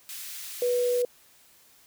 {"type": "high-pass noise", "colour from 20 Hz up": "white", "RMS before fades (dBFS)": -39, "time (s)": [0.09, 1.02], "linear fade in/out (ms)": 0, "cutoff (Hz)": 2000, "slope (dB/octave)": 12}
{"type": "tone", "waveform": "sine", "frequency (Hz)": 489.7, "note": "B4", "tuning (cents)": -15, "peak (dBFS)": -22, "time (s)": [0.62, 1.05], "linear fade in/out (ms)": 2}
{"effects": ["white hiss -58 dBFS RMS until 1.86 s"]}